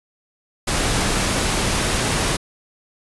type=noise; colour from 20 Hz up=pink; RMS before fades=-20 dBFS; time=0.67-2.37 s; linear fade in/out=10 ms; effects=resampled to 24000 Hz